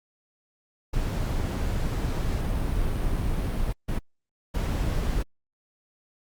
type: noise bursts at uneven times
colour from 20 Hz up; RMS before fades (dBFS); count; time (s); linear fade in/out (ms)
brown; -26; 3; 0.93-3.73 / 3.88-3.99 / 4.54-5.23; 10
effects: Opus 48 kbps